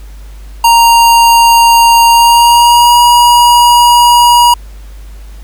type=tone with pitch glide; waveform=square; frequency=932.3 to 959.6 Hz; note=A#5 to A#5; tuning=0 to +50 cents; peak=-3 dBFS; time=0.64-4.54 s; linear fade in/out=5 ms; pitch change=+50 cents; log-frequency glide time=2.08-3 s; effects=added 50 Hz sine -26 dBFS peak until 5.43 s + pink hiss -42 dBFS RMS until 5.43 s